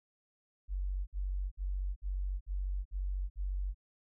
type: tone bursts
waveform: sine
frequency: 47.16 Hz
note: F#1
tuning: 34 cents sharp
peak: -32 dBFS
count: 7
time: 0.68-3.746 s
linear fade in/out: 50 ms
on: 390 ms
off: 56 ms
effects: none